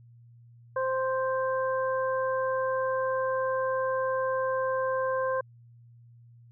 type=harmonic tone; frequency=523.3 Hz; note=C5; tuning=in tune; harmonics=1 / 2 / 3; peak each=-27 / -31 / -36 dBFS; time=0.76-5.41 s; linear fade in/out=5 ms; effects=added 118 Hz sine -51 dBFS peak until 6.51 s